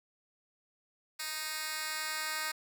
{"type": "tone with high-pass filter sweep", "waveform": "10% pulse", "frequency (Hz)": 311.1, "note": "D#4", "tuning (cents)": 0, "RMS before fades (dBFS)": -37, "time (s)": [1.19, 2.52], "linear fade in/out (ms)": 10, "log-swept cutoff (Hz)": [2700, 1600], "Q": 0.71, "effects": []}